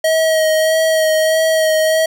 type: tone with vibrato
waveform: square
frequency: 635 Hz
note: D#5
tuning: 35 cents sharp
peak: -12 dBFS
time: 0.04-2.06 s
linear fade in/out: 5 ms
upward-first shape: sine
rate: 1.6 Hz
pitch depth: 19 cents each way
effects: none